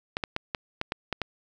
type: clicks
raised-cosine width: 0.3 ms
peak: -12 dBFS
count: 8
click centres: 0.169 / 0.238 / 0.364 / 0.548 / 0.814 / 0.921 / 1.127 / 1.217 s
effects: none